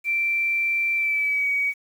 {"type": "tone with pitch glide", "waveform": "sine", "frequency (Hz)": [2348, 2261], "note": ["D7", "C#7"], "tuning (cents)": [-1, 34], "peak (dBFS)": -20, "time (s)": [0.04, 1.74], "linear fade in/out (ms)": 50, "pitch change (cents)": -65, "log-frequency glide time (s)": [0.94, 1.48], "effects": ["8-bit"]}